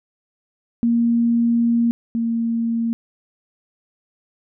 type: tone pair in turn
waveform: sine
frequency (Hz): 234.1 / 230.5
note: A#3 / A#3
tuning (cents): +8 / -19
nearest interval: unison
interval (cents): 27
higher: first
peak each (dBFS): -14 / -18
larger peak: first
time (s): 0.83-1.91 / 2.15-2.93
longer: first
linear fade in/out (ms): 0
effects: none